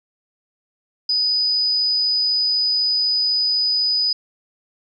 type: tone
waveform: sine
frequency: 4978 Hz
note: D#8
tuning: in tune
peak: -16 dBFS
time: 1.09-4.13 s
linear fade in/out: 5 ms
effects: none